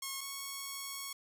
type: tone pair in turn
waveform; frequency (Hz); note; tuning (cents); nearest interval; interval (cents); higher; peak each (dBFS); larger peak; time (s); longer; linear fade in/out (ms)
5% pulse; 1086 / 1103.7; C#6 / C#6; -36 / -8; unison; 28; second; -26 / -28; first; 0.02-0.21 / 0.21-1.13; second; 5
effects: none